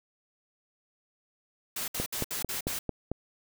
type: noise bursts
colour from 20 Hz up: white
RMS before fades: -34 dBFS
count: 6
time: 1.76-2.79 s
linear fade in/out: 5 ms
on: 120 ms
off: 62 ms
type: click train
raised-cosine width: 2 ms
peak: -17 dBFS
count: 6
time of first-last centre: 2-3.116 s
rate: 4.48 Hz
effects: none